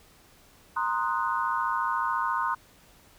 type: chord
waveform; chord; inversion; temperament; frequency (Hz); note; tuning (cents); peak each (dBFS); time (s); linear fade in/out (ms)
sine; C half-diminished seventh; third; equal; 932.3 / 1046.5 / 1244.5 / 1480; Bb5 / C6 / Eb6 / Gb6; 0 / 0 / 0 / 0; -30 / -29 / -31 / -33; 0.76-2.55; 10
effects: pink hiss -57 dBFS RMS until 3.18 s